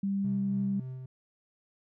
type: tone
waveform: sine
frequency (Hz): 197.2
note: G3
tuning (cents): +11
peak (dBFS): -27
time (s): 0.03-0.8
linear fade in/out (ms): 5
type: tone with tremolo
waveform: triangle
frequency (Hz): 129.3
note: C3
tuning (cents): -20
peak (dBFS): -34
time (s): 0.24-1.06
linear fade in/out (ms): 5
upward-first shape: sine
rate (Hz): 3.5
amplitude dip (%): 35
effects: none